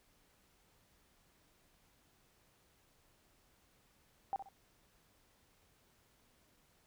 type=tone with echo; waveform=sine; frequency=785 Hz; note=G5; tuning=2 cents sharp; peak=-33 dBFS; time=4.33-4.36 s; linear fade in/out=0 ms; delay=64 ms; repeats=2; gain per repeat=-10 dB; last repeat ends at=4.488 s; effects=pink hiss -71 dBFS RMS until 6.86 s